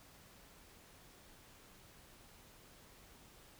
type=silence; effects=pink hiss -61 dBFS RMS until 3.59 s